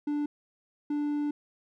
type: tone pair in turn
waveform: triangle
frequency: 293.7 / 293.7 Hz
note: D4 / D4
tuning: 0 / 0 cents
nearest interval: unison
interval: 0 cents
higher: neither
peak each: -25 dBFS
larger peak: neither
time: 0.07-0.26 / 0.9-1.31 s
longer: second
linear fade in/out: 5 ms
effects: none